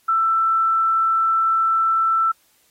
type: tone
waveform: sine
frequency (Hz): 1331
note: E6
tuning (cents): +16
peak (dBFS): -15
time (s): 0.08-2.32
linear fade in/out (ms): 10
effects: white hiss -60 dBFS RMS until 2.7 s + AAC 48 kbps